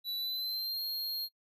square tone with pitch glide, 3951 to 4235 Hz, B7 to C8, 0 to +20 cents, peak -34 dBFS, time 0.04-1.29 s, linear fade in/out 50 ms, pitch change +120 cents, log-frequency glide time 0.17-0.83 s, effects noise-tail reverb RT60 0.1 s tail -24 dB re dry

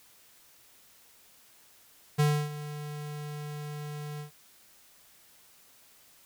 square tone with ADSR envelope, 148.5 Hz, D3, 20 cents sharp, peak -21 dBFS, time 2.18-4.31 s, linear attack 19 ms, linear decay 290 ms, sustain -16 dB, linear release 110 ms, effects white hiss -59 dBFS RMS until 6.25 s

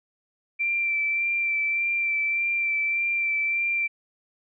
sine tone with vibrato, 2349 Hz, D7, in tune, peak -22 dBFS, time 0.59-3.88 s, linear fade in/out 20 ms, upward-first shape sine, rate 1.7 Hz, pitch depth 20 cents each way, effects none

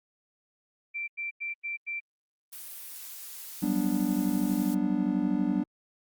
sine tone bursts, 2349 Hz, D7, in tune, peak -31 dBFS, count 5, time 0.94-2.004 s, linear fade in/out 20 ms, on 140 ms, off 91 ms
blue noise, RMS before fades -42 dBFS, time 2.52-4.75 s, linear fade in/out 10 ms
triangle chord, G major seventh, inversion third, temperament just, 183.75 / 196 / 245 / 294 Hz, F#3 / G3 / B3 / D4, -12 / 0 / -14 / +2 cents, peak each -32 / -28 / -28 / -27 dBFS, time 3.62-5.64 s, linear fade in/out 10 ms
effects Opus 48 kbps

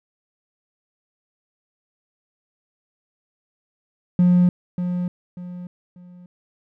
triangle tone with echo, 178.3 Hz, F3, 36 cents sharp, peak -9 dBFS, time 4.19-4.49 s, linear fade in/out 2 ms, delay 590 ms, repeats 3, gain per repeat -10 dB, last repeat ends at 6.26 s, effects tanh soft clip ceiling -7 dBFS

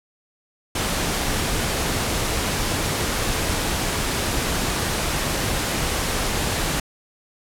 pink noise, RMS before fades -23 dBFS, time 0.75-6.8 s, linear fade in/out 5 ms, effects low-pass 12000 Hz 12 dB/octave

